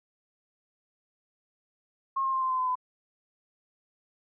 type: tone with pitch steps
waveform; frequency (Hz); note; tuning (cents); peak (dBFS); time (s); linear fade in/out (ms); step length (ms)
sine; 1077 / 1065.2 / 1053.6 / 1042.1 / 1030.7 / 1019.5 / 1008.4; C6 / C6 / C6 / C6 / C6 / C6 / B5; +50 / +31 / +12 / -7 / -26 / -45 / +36; -25; 2.16-2.755; 10; 85
effects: none